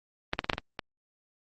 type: clicks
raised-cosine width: 0.3 ms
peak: -10 / -10 / -16 / -6 / -10 / -15 / -16 dBFS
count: 7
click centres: 0.334 / 0.391 / 0.444 / 0.498 / 0.533 / 0.581 / 0.792 s
effects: Opus 32 kbps